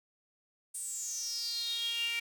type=tone with high-pass filter sweep; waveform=sawtooth; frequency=466.2 Hz; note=A#4; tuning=in tune; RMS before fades=-36 dBFS; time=0.74-2.2 s; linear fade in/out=10 ms; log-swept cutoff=9000 to 2400 Hz; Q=9.8; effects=none